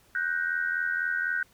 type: tone cluster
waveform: sine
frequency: 1478 / 1562 / 1870 Hz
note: F#6 / G6 / A#6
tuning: -2 / -7 / +5 cents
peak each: -28 / -30 / -37 dBFS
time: 0.15-1.43 s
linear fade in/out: 2 ms
effects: pink hiss -61 dBFS RMS until 1.53 s